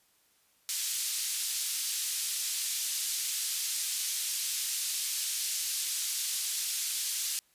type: band-pass noise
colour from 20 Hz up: white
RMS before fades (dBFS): -33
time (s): 0.69-7.39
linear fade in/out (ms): 0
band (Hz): 3700 to 10000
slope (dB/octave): 12
effects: white hiss -68 dBFS RMS until 7.54 s + resampled to 32000 Hz